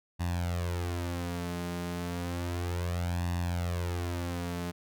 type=tone with flanger; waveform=sawtooth; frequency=87.31 Hz; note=F2; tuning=in tune; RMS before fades=-33 dBFS; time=0.19-4.72 s; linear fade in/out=20 ms; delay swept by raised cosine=1.1 to 4.9 ms; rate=0.32 Hz; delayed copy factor=+0.75; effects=none